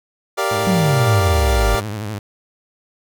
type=chord; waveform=25% pulse; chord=G minor seventh; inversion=none; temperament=equal; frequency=392 / 466.2 / 587.3 / 698.5 Hz; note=G4 / Bb4 / D5 / F5; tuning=0 / 0 / 0 / 0 cents; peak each=-19 / -21 / -19 / -21 dBFS; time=0.37-1.81 s; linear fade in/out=20 ms
type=tone with vibrato; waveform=sawtooth; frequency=105.6 Hz; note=G#2; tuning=29 cents sharp; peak=-20 dBFS; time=0.51-2.19 s; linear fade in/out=5 ms; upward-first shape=sine; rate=12 Hz; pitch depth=100 cents each way
type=exponential sweep; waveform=sine; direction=down; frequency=196.4 to 46.96 Hz; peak=-14 dBFS; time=0.67-1.75 s; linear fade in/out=0 ms
effects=none